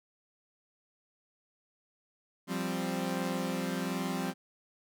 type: chord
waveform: sawtooth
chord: F suspended second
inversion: none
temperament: equal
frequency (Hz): 174.61 / 196 / 261.6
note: F3 / G3 / C4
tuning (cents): 0 / 0 / 0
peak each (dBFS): -32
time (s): 2.47-4.34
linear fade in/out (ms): 50
effects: none